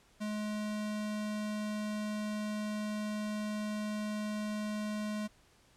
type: tone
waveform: square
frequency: 211.4 Hz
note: G#3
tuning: 31 cents sharp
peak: -35 dBFS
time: 0.2-5.28 s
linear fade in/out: 20 ms
effects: pink hiss -65 dBFS RMS until 5.76 s + low-pass 10000 Hz 12 dB/octave